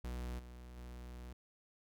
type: tone with level steps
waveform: 45% pulse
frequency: 61.1 Hz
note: B1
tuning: 18 cents flat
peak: -40 / -50 / -47 dBFS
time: 0.04-1.33 s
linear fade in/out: 5 ms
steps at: 0.38 / 0.76 s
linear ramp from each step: 20 ms
effects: none